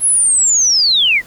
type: linear sweep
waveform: sine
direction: down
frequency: 10830 to 1864.7 Hz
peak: -9 dBFS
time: 0-1.22 s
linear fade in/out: 50 ms
effects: pink hiss -42 dBFS RMS until 1.26 s